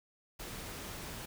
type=noise; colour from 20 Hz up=pink; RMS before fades=-44 dBFS; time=0.39-1.26 s; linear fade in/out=10 ms; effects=none

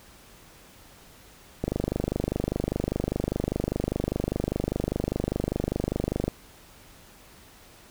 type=click train; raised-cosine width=2 ms; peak=-12 dBFS; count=117; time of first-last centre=1.64-6.28 s; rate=25 Hz; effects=pink hiss -52 dBFS RMS until 7.9 s

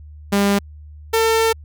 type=tone pair in turn; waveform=sawtooth; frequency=200.7 / 449.4 Hz; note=G3 / A4; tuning=+41 / +37 cents; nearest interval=octave + major second; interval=1396 cents; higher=second; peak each=-10 / -10 dBFS; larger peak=neither; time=0.32-0.59 / 1.13-1.53 s; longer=second; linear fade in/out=10 ms; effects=added 75 Hz sine -36 dBFS peak until 1.64 s

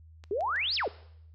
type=clicks; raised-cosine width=0.2 ms; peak=-32 dBFS; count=3; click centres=0.239 / 0.408 / 0.561 s
type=exponential two-way sweep; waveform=sine; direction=up then down; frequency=368.9 to 5350 to 368.9 Hz; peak=-27 dBFS; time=0.31-0.88 s; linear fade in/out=2 ms; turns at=0.75 s
effects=noise-tail reverb RT60 0.7 s tail -19 dB re dry + added 80 Hz sine -50 dBFS peak until 1.34 s

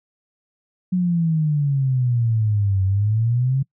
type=exponential two-way sweep; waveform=sine; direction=down then up; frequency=185 to 94.3 to 137.8 Hz; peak=-16 dBFS; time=0.92-3.63 s; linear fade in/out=10 ms; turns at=2.84 s; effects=noise-tail reverb RT60 0.1 s tail -24 dB re dry

